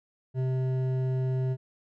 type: tone with hard clipping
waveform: triangle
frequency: 129.7 Hz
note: C3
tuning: 15 cents flat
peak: -27 dBFS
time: 0.34-1.57 s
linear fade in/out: 50 ms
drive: 13 dB
effects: none